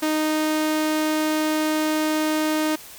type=tone; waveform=sawtooth; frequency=309.6 Hz; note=D#4; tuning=9 cents flat; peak=-16 dBFS; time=0.02-2.76 s; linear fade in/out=10 ms; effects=white hiss -42 dBFS RMS until 2.98 s